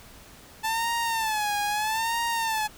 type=tone with vibrato; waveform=sawtooth; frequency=876 Hz; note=A5; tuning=8 cents flat; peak=-21 dBFS; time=0.63-2.68 s; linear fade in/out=20 ms; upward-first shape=sine; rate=0.78 Hz; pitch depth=110 cents each way; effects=pink hiss -49 dBFS RMS until 2.77 s